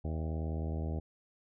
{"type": "harmonic tone with a mistuned harmonic", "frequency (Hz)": 79.3, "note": "D#2", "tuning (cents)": 33, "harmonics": [1, 2, 3, 4, 5, 6, 7, 8, 9, 10], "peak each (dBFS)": [-34, -40, -44, -46, -48, -50, -51, -52, -53, -54], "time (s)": [0.04, 1], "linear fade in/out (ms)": 10, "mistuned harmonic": 9, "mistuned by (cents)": -73, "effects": []}